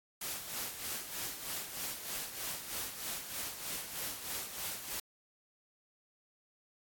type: noise with tremolo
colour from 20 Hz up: white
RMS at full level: -38 dBFS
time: 0.21-5 s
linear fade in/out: 5 ms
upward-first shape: sine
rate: 3.2 Hz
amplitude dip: 60%
effects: AAC 64 kbps